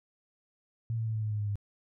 sine tone with pitch steps, 114.4 / 112.56 / 110.76 / 108.98 / 107.23 / 105.51 / 103.82 / 102.15 Hz, A#2 / A2 / A2 / A2 / A2 / G#2 / G#2 / G#2, -32 / +40 / +12 / -16 / -44 / +28 / 0 / -28 cents, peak -29 dBFS, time 0.9-1.556 s, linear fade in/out 0 ms, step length 82 ms, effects none

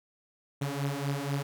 sawtooth beating tone pair, 138.59 / 142.69 Hz, C#3 / D3, 0 / -50 cents, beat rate 4.1 Hz, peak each -29 dBFS, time 0.61-1.43 s, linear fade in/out 10 ms, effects none

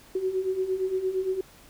sine beating tone pair, 370 / 378.7 Hz, F#4 / F#4, 0 / +40 cents, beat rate 8.7 Hz, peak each -31 / -26 dBFS, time 0.15-1.41 s, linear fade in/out 5 ms, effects pink hiss -53 dBFS RMS until 1.69 s

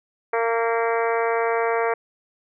harmonic tone with a mistuned harmonic, 229.7 Hz, A#3, 25 cents flat, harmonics 2 / 3 / 4 / 5 / 6 / 7 / 8 / 9 / 10, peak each -22 / -26 / -28 / -30 / -32 / -33 / -34 / -35 / -36 dBFS, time 0.33-1.94 s, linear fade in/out 5 ms, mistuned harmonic 8, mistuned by +21 cents, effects none

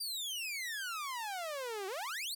sawtooth exponential two-way sweep, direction down then up, 4810 to 370 to 4810 Hz, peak -34 dBFS, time 0-2.35 s, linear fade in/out 10 ms, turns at 1.87 s, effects none

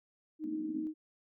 sine tone, 311.7 Hz, D#4, 3 cents sharp, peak -35 dBFS, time 0.39-0.94 s, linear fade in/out 50 ms
white band-pass noise, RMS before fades -43 dBFS, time 0.44-0.87 s, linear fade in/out 0 ms, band 220 to 290 Hz, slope 48 dB/octave
effects none

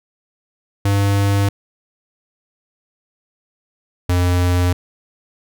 square tone pair in turn, 100 / 89.09 Hz, G2 / F2, +35 / +35 cents, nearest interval major second, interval 200 cents, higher first, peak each -14 dBFS, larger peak neither, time 0.85-1.49 / 4.09-4.73 s, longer neither, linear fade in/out 5 ms, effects none

